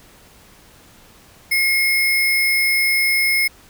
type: tone with sample-and-hold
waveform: sine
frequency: 2150 Hz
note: C7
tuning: 47 cents sharp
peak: -14 dBFS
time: 1.51-3.48 s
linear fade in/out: 10 ms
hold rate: 7350 Hz
effects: pink hiss -48 dBFS RMS until 3.69 s